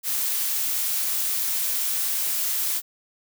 blue noise, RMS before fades -25 dBFS, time 0.03-2.82 s, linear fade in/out 50 ms, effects none

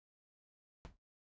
brown noise with exponential decay, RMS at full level -41 dBFS, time 0.85-0.97 s, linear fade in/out 0 ms, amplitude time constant 26 ms, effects noise-tail reverb RT60 0.1 s tail -18 dB re dry + resampled to 16000 Hz

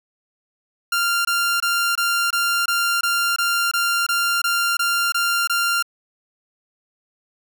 sawtooth tone bursts, 1391 Hz, F6, 7 cents flat, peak -14 dBFS, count 14, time 0.92-5.826 s, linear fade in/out 5 ms, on 330 ms, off 22 ms, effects none

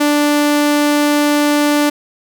sawtooth tone, 293.7 Hz, D4, in tune, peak -7 dBFS, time 0-1.9 s, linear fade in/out 10 ms, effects none

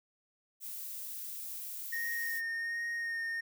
violet noise, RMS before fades -42 dBFS, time 0.6-2.42 s, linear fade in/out 50 ms
triangle tone with vibrato, 1849 Hz, A#6, 15 cents flat, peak -32 dBFS, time 1.92-3.41 s, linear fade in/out 10 ms, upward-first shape sine, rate 1.3 Hz, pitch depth 16 cents each way
effects none

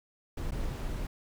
brown noise with dropouts, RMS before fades -34 dBFS, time 0.37-1.07 s, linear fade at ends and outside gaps 5 ms, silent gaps 0.509-0.519 s, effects none

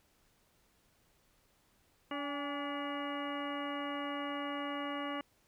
harmonic tone with a mistuned harmonic, 286.9 Hz, D4, 40 cents flat, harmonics 1 / 2 / 3 / 4 / 5 / 6 / 7 / 8 / 10, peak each -40 / -43 / -46 / -42 / -51 / -51 / -48 / -53 / -47 dBFS, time 2.11-5.21 s, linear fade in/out 2 ms, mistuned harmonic 3, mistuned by -65 cents, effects pink hiss -71 dBFS RMS until 5.47 s

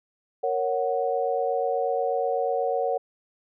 sine chord, F# major, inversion first, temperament equal, 466.2 / 554.4 / 740 Hz, A#4 / C#5 / F#5, 0 / 0 / 0 cents, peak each -27 dBFS, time 0.43-2.98 s, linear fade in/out 10 ms, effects none

